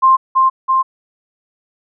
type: tone with echo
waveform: sine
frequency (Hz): 1053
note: C6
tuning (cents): +11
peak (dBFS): -6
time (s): 0.02-0.17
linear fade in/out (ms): 20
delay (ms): 330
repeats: 2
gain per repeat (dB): -2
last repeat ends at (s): 0.83
effects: none